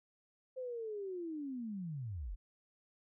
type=linear sweep; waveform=sine; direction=down; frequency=523.3 to 34.76 Hz; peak=-39 dBFS; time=0.56-2.36 s; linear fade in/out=20 ms; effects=none